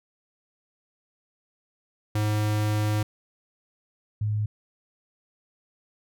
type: tone pair in turn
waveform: square / sine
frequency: 106 / 106 Hz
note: G#2 / G#2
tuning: +36 / +36 cents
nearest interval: unison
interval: 0 cents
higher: neither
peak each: -23 dBFS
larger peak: neither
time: 2.15-3.03 / 4.21-4.46 s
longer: first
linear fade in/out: 5 ms
effects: none